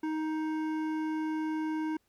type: tone with hard clipping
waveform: sine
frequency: 312.9 Hz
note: D#4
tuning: 10 cents sharp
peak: -32 dBFS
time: 0.03-1.97 s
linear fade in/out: 5 ms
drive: 12 dB
effects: pink hiss -74 dBFS RMS until 2.08 s